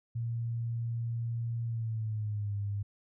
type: tone with pitch glide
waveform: sine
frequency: 116.54 to 101.45 Hz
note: A#2 to G#2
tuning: 0 to -40 cents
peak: -31 dBFS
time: 0.15-2.83 s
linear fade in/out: 10 ms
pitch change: -240 cents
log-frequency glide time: 1.65-2.55 s
effects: none